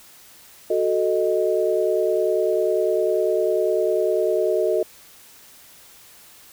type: chord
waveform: sine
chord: D# diminished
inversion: first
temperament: equal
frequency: 370 / 440 / 622.3 Hz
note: F#4 / A4 / D#5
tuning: 0 / 0 / 0 cents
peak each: -22 / -22 / -22 dBFS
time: 0.7-4.83 s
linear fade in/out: 5 ms
effects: white hiss -48 dBFS RMS until 6.52 s